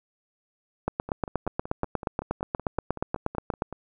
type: two click trains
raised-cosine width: 1 ms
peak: -11 / -22 dBFS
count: 24 / 15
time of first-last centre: 0.88-3.621 / 1.09-3.727 s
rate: 8.39 / 5.31 Hz
effects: none